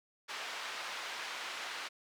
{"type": "band-pass noise", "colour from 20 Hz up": "pink", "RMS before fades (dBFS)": -42, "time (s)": [0.28, 1.89], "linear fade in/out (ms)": 20, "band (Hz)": [1000, 4300], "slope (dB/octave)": 12, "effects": []}